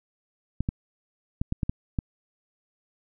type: clicks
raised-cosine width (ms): 5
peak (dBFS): -13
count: 7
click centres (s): 0.606 / 0.689 / 1.415 / 1.524 / 1.632 / 1.695 / 1.988
effects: none